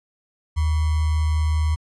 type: tone with sample-and-hold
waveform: sine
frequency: 77.78 Hz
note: D#2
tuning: in tune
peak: -17 dBFS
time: 0.56-1.76 s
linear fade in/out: 20 ms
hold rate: 1050 Hz
effects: resampled to 24000 Hz